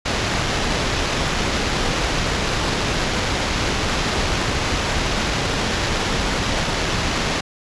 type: noise with sample-and-hold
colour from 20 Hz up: pink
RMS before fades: -21 dBFS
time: 0.05-7.41 s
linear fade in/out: 10 ms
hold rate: 8820 Hz
effects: resampled to 22050 Hz